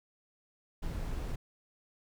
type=noise; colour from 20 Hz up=brown; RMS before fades=-36 dBFS; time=0.82-1.36 s; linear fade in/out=10 ms; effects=none